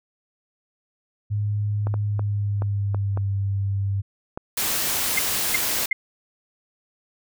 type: tone with pitch glide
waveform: sine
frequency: 103.83 to 98.8 Hz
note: G#2 to G2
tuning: 0 to +14 cents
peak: -21 dBFS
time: 1.3-4.02 s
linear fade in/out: 20 ms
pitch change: -86 cents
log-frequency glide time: 2-3.28 s
type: clicks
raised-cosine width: 1 ms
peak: -17 dBFS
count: 7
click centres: 1.87 / 1.941 / 2.194 / 2.621 / 2.946 / 3.174 / 4.375 s
type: noise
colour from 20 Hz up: white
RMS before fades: -24 dBFS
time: 4.57-5.86 s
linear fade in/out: 5 ms
type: tone bursts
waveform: sine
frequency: 2100 Hz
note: C7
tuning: 6 cents sharp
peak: -17 dBFS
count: 3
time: 5.17-5.93 s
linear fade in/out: 5 ms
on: 20 ms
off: 350 ms
effects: none